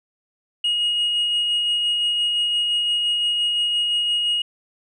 sine tone with tremolo, 2880 Hz, F#7, 47 cents flat, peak -15 dBFS, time 0.64-4.42 s, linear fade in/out 5 ms, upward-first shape sine, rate 5.8 Hz, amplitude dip 30%, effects tanh soft clip ceiling -16 dBFS

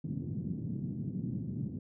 pink band-pass noise, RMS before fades -37 dBFS, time 0.04-1.79 s, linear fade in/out 5 ms, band 120 to 240 Hz, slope 24 dB/octave, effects none

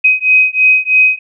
sine beating tone pair, 2519 / 2522.1 Hz, D#7 / D#7, +21 / +23 cents, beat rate 3.1 Hz, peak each -10 dBFS, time 0.04-1.19 s, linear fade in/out 10 ms, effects none

